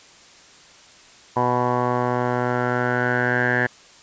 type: tone with low-pass filter sweep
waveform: 10% pulse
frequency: 123.47 Hz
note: B2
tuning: in tune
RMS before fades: -21 dBFS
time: 1.36-3.67 s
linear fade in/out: 10 ms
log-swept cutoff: 1000 to 1700 Hz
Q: 8.7
effects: white hiss -48 dBFS RMS until 4.02 s + resampled to 16000 Hz